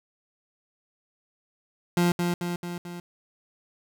30% pulse tone with echo, 174.61 Hz, F3, in tune, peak -17 dBFS, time 1.97-2.12 s, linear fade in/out 2 ms, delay 220 ms, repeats 4, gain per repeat -4 dB, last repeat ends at 3 s, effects none

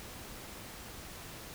silence, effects pink hiss -47 dBFS RMS until 1.54 s

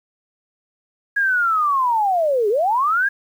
sine linear two-way sweep, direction down then up, 1661.2 to 393.8 to 1661.2 Hz, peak -15 dBFS, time 1.16-3.09 s, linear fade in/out 10 ms, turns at 2.49 s, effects 8-bit

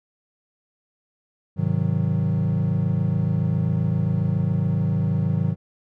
triangle chord, Ab dominant seventh, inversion none, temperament equal with one note detuned, 103.83 / 130.81 / 157.55 / 185 Hz, Ab2 / C3 / Eb3 / Gb3, 0 / 0 / +22 / 0 cents, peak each -23 / -24 / -21 / -24 dBFS, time 1.56-5.56 s, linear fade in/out 50 ms, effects none

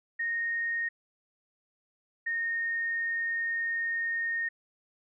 sine tone pair in turn, 1855 / 1844.7 Hz, A#6 / A#6, -9 / -19 cents, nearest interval unison, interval 10 cents, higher first, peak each -28 dBFS, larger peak neither, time 0.19-0.89 / 2.26-4.49 s, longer second, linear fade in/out 10 ms, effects none

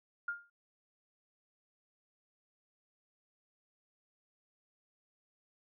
sine tone with exponential decay, 1410 Hz, F6, 16 cents sharp, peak -31 dBFS, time 0.28-0.5 s, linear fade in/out 5 ms, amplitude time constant 46 ms, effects noise-tail reverb RT60 0.2 s tail -25 dB re dry

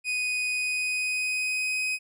40% pulse tone with pitch glide, 2490 to 2515 Hz, D#7 to D#7, +1 to +18 cents, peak -25 dBFS, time 0.04-1.99 s, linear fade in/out 50 ms, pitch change +17 cents, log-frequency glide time 0.51-1.84 s, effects low-pass 12000 Hz 12 dB/octave

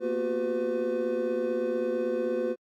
triangle tone cluster, 230.7 / 246.6 / 359.9 / 388.9 / 505 Hz, A#3 / B3 / F#4 / G4 / B4, -18 / -2 / -48 / -14 / +39 cents, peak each -34 / -36 / -29 / -35 / -27 dBFS, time 0-2.56 s, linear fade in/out 50 ms, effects AAC 64 kbps

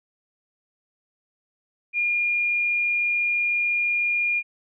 sine tone, 2418 Hz, D7, 50 cents sharp, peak -20 dBFS, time 1.93-4.43 s, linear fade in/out 50 ms, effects none

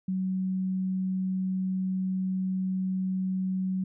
sine tone, 187.5 Hz, F#3, 23 cents sharp, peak -26 dBFS, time 0.08-3.84 s, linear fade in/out 5 ms, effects none

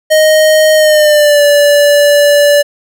square tone with pitch glide, 622.3 to 580.6 Hz, D#5 to D5, 0 to -20 cents, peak -5 dBFS, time 0.1-2.63 s, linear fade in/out 20 ms, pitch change -120 cents, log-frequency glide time 0.75-1.43 s, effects none

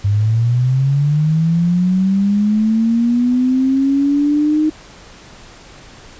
sine linear sweep, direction up, 98.8 to 311.1 Hz, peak -11 dBFS, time 0.04-4.7 s, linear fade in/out 10 ms, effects pink hiss -40 dBFS RMS until 6.19 s + resampled to 16000 Hz

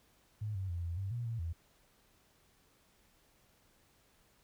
sine tone with pitch steps, 106.3 / 95.2 / 86.3 / 85 / 97.3 / 119.5 / 114.9 / 83.2 Hz, G#2 / F#2 / F2 / F2 / G2 / A#2 / A#2 / E2, +41 / +50 / -20 / -46 / -12 / +43 / -25 / +17 cents, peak -35 dBFS, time 0.41-1.53 s, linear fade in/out 10 ms, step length 140 ms, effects pink hiss -69 dBFS RMS until 4.43 s

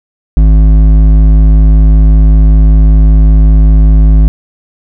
sine tone with hard clipping, 52.6 Hz, G#1, 23 cents sharp, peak -3 dBFS, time 0.37-4.28 s, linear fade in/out 0 ms, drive 9 dB, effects none

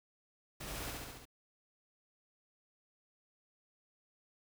pink noise with echo, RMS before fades -45 dBFS, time 0.6-0.91 s, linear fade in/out 10 ms, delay 69 ms, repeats 5, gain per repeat -2 dB, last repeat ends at 1.255 s, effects none

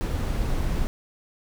brown noise, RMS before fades -25 dBFS, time 0.01-0.87 s, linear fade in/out 0 ms, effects none

